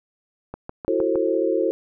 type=click train; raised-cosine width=1 ms; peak=-18 dBFS; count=5; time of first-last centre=0.54-1.156 s; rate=6.49 Hz
type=chord; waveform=sine; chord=F# half-diminished seventh; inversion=third; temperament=just; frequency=333 / 370 / 444 / 532.8 Hz; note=E4 / F#4 / A4 / C5; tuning=+18 / 0 / +16 / +31 cents; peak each=-24 dBFS; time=0.88-1.71 s; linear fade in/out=0 ms
effects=none